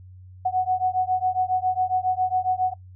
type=beating tone pair; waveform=sine; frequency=737 / 744.3 Hz; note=F#5 / F#5; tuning=-7 / +10 cents; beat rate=7.3 Hz; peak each=-23 dBFS; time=0.45-2.74 s; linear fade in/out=10 ms; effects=noise-tail reverb RT60 0.1 s tail -20 dB re dry + added 92 Hz sine -42 dBFS peak until 2.95 s